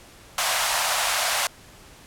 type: high-pass noise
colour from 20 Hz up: pink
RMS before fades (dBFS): -23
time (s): 0.38-1.47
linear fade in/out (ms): 2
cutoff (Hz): 620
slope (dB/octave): 48
effects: pink hiss -48 dBFS RMS until 2.06 s + low-pass 12000 Hz 12 dB/octave